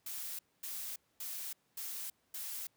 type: noise bursts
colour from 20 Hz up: blue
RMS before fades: -42 dBFS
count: 5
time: 0.06-2.67 s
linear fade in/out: 5 ms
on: 330 ms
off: 240 ms
effects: pink hiss -75 dBFS RMS until 2.76 s + high-pass 100 Hz 12 dB/octave